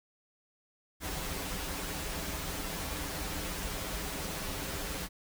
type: noise with comb filter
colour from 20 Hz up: pink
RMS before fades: -37 dBFS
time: 1-5.09 s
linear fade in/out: 50 ms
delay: 8.5 ms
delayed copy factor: -0.8
effects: none